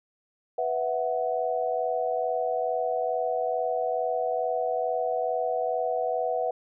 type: chord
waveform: sine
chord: B suspended fourth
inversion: none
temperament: just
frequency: 493.9 / 658.5 / 740.8 Hz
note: B4 / E5 / F#5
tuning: 0 / -2 / +2 cents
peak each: -29 dBFS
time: 0.58-6.51 s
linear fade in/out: 5 ms
effects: none